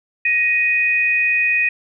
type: tone pair together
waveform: sine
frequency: 1882.1 / 2489 Hz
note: A#6 / D#7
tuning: +16 / 0 cents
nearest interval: perfect fourth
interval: 484 cents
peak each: -20 / -15 dBFS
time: 0.25-1.69 s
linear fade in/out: 5 ms
effects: none